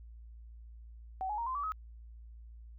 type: tone with pitch steps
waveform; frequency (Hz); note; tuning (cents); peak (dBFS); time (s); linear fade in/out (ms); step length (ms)
sine; 758 / 841.1 / 933.2 / 1035.5 / 1148.9 / 1274.8; F#5 / G#5 / A#5 / C6 / D6 / D#6; +42 / +22 / +2 / -18 / -38 / +42; -33; 1.21-1.72; 0; 85
effects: added 57 Hz sine -48 dBFS peak until 2.78 s